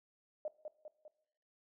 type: tone with echo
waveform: sine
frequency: 610 Hz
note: D#5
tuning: 34 cents flat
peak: -36 dBFS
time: 0.45-0.48 s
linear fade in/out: 2 ms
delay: 200 ms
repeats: 3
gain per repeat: -5 dB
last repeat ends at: 1.08 s
effects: noise-tail reverb RT60 0.8 s tail -19 dB re dry